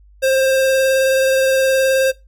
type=tone with vibrato; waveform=square; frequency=530 Hz; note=C5; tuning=22 cents sharp; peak=-13 dBFS; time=0.22-2.12 s; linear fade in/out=20 ms; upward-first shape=sine; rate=19 Hz; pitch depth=13 cents each way; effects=noise-tail reverb RT60 0.2 s tail -20 dB re dry + added 50 Hz sine -44 dBFS peak until 2.27 s